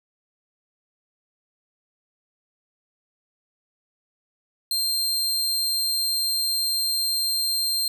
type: tone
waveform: sawtooth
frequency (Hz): 4174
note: C8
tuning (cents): -5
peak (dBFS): -19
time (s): 4.71-7.88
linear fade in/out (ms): 2
effects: none